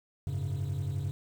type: chord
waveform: triangle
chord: F# suspended second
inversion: none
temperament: equal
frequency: 92.5 / 103.83 / 138.59 Hz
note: F#2 / G#2 / C#3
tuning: 0 / 0 / 0 cents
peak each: -32 / -33 / -31 dBFS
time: 0.27-1.11 s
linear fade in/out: 0 ms
effects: tanh soft clip ceiling -24 dBFS + 9-bit